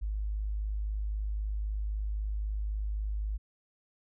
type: tone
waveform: sine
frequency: 51.91 Hz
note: G#1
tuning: in tune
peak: -30 dBFS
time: 0.01-3.38 s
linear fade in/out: 20 ms
effects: none